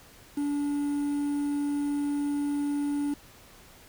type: tone with quantisation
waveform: triangle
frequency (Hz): 288.3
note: D4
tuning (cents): -32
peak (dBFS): -24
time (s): 0.37-3.14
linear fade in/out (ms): 5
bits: 8
effects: pink hiss -53 dBFS RMS until 3.88 s